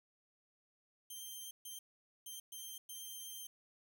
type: tone bursts at uneven times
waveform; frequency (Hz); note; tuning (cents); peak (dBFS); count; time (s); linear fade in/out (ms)
10% pulse; 3148; G7; +7; -38; 5; 1.1-1.51 / 1.65-1.79 / 2.26-2.4 / 2.52-2.78 / 2.89-3.47; 5
effects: 11-bit